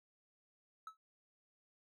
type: tone with exponential decay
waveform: triangle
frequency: 1300 Hz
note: E6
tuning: 24 cents flat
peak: -40 dBFS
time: 0.87-0.97 s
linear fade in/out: 2 ms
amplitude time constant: 21 ms
effects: none